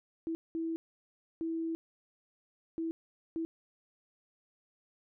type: tone bursts at uneven times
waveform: sine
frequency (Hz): 327.4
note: E4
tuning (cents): -12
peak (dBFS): -32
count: 5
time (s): 0.27-0.35 / 0.55-0.76 / 1.41-1.75 / 2.78-2.91 / 3.36-3.45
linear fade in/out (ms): 0
effects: none